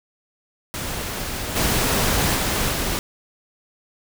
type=noise with level steps; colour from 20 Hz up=pink; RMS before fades=-28 / -20 / -22 / -24 dBFS; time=0.74-2.99 s; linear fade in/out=0 ms; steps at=1.55 / 2.35 / 2.7 s; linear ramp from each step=20 ms; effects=none